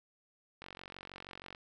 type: click train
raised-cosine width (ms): 0.3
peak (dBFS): -30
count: 44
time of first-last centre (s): 0.62-1.549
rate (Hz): 46.3
effects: none